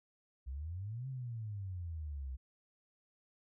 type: exponential two-way sweep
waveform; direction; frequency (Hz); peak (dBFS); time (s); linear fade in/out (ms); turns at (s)
sine; up then down; 61.74 to 134.9 to 63.1; -39; 0.46-2.37; 20; 1.08
effects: none